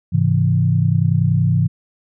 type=chord; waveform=sine; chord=Ab augmented; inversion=none; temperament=equal with one note detuned; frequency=103.83 / 133.79 / 164.81 Hz; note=Ab2 / C3 / E3; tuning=0 / +39 / 0 cents; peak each=-17 dBFS; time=0.12-1.68 s; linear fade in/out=20 ms; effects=none